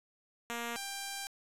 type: tone pair in turn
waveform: 5% pulse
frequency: 235.3 / 791.5 Hz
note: A#3 / G5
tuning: +16 / +17 cents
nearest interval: octave + major sixth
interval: 2101 cents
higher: second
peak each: -25 / -27 dBFS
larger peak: first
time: 0.5-0.76 / 0.76-1.27 s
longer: second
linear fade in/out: 0 ms
effects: resampled to 32000 Hz + 9-bit